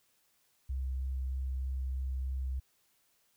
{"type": "tone with vibrato", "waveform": "sine", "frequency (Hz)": 65.41, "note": "C2", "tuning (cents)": 0, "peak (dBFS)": -32, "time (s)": [0.69, 2.6], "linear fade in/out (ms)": 10, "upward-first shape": "sine", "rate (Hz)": 3.2, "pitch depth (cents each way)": 10, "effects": ["white hiss -72 dBFS RMS until 3.36 s"]}